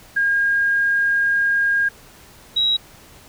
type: tone pair in turn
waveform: sine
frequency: 1621 / 3855 Hz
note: G#6 / B7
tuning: -42 / -43 cents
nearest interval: octave + minor third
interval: 1499 cents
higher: second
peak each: -15 dBFS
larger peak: neither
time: 0.16-1.89 / 2.56-2.77 s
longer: first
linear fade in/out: 10 ms
effects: pink hiss -46 dBFS RMS until 3.28 s